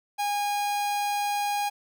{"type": "tone", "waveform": "45% pulse", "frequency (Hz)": 819, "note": "G#5", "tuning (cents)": -24, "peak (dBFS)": -25, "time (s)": [0.18, 1.7], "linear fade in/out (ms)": 20, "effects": []}